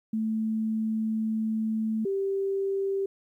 sine tone pair in turn, 220 / 391.3 Hz, A3 / G4, 0 / -3 cents, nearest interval minor seventh, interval 997 cents, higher second, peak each -25 dBFS, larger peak neither, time 0.13-2.05 / 2.05-3.06 s, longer first, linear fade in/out 5 ms, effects 11-bit

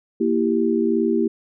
sine chord, E diminished, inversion second, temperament equal, 233.1 / 329.6 / 392 Hz, Bb3 / E4 / G4, 0 / 0 / 0 cents, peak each -21 dBFS, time 0.2-1.28 s, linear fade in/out 10 ms, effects none

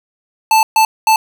square tone bursts at uneven times, 880 Hz, A5, in tune, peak -8 dBFS, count 3, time 0.51-0.63 / 0.76-0.85 / 1.07-1.16 s, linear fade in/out 2 ms, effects 8-bit

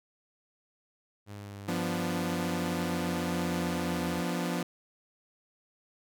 sawtooth exponential sweep, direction down, 103 to 82.7 Hz, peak -37 dBFS, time 1.26-4.24 s, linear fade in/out 50 ms
sawtooth chord, B diminished, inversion second, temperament equal, 174.61 / 246.9 / 293.7 Hz, F3 / B3 / D4, 0 / 0 / 0 cents, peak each -28 / -31 / -33 dBFS, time 1.68-4.63 s, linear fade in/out 5 ms
effects none

